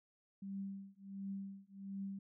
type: tone with tremolo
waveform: sine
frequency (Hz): 196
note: G3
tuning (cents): 0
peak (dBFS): -39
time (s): 0.42-2.19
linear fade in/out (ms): 5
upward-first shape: triangle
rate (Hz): 1.4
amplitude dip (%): 100
effects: none